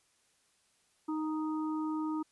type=harmonic tone; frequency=311.1 Hz; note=D#4; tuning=in tune; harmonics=1 / 3 / 4; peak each=-32 / -42 / -44 dBFS; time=1.08-2.23 s; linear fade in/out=10 ms; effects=white hiss -71 dBFS RMS until 2.31 s + resampled to 24000 Hz